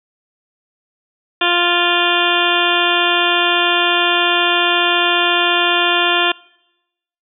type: harmonic tone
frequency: 349.2 Hz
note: F4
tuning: in tune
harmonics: 1 / 2 / 3 / 4 / 5 / 7 / 8 / 9 / 10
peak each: -21 / -21 / -21 / -21 / -21 / -21 / -21 / -21 / -21 dBFS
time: 1.41-6.32 s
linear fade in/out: 5 ms
effects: noise-tail reverb RT60 0.9 s tail -25 dB re dry

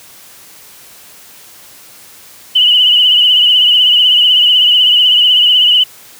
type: tone with vibrato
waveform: sine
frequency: 2963 Hz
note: F#7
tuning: 2 cents sharp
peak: -5 dBFS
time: 2.55-5.84 s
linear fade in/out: 10 ms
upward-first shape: triangle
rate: 16 Hz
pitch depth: 70 cents each way
effects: white hiss -38 dBFS RMS until 6.19 s + high-pass 60 Hz 12 dB/octave

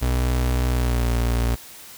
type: tone with pitch glide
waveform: 35% pulse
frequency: 62.3 to 59.11 Hz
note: B1 to A#1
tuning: +16 to +25 cents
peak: -17 dBFS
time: 0.01-1.56 s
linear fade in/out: 20 ms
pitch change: -91 cents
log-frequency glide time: 0.7-1.03 s
effects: white hiss -42 dBFS RMS until 1.97 s

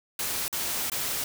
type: noise with dropouts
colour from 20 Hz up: white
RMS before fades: -30 dBFS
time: 0.19-1.24 s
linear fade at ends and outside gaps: 2 ms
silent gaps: 0.481-0.527 / 0.899-0.918 s
effects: none

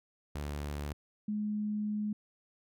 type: tone pair in turn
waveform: sawtooth / sine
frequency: 73 / 210.3 Hz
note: D2 / G#3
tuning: -10 / +22 cents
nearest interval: octave + tritone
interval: 1832 cents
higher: second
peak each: -32 / -31 dBFS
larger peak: second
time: 0.35-0.93 / 1.28-2.13 s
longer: second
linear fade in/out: 5 ms
effects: none

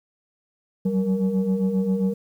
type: tone cluster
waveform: sine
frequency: 185.5 / 193 / 468.8 Hz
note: F#3 / G3 / A#4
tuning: +5 / -27 / +10 cents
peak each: -25 / -20 / -26 dBFS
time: 0.85-2.14 s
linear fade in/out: 10 ms
effects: tanh soft clip ceiling -14 dBFS + 9-bit

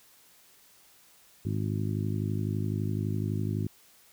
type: harmonic tone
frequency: 51.91 Hz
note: G#1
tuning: in tune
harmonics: 2 / 3 / 4 / 5 / 6 / 7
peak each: -30 / -34 / -36 / -38 / -40 / -41 dBFS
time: 1.45-3.67 s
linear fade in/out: 5 ms
effects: white hiss -59 dBFS RMS until 4.12 s

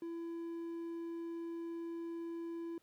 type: tone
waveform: triangle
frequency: 335.3 Hz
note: E4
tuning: 30 cents sharp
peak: -38 dBFS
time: 0.02-2.78 s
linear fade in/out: 2 ms
effects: pink hiss -75 dBFS RMS until 2.82 s + high-pass 100 Hz 12 dB/octave

